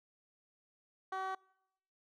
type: tone with band-pass filter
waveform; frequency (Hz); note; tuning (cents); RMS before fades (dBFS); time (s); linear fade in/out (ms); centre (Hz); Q
15% pulse; 380; F#4; +46; -39; 1.12-1.35; 5; 980; 1.4
effects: noise-tail reverb RT60 0.8 s tail -25 dB re dry